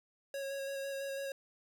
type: tone with vibrato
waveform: square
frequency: 549 Hz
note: C#5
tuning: 17 cents flat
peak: -38 dBFS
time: 0.34-1.32 s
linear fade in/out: 2 ms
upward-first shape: square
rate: 6 Hz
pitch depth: 13 cents each way
effects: none